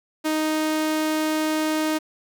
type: tone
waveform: sawtooth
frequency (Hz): 311.1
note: D#4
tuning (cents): 0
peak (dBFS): -17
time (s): 0.24-1.99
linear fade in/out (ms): 20
effects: 9-bit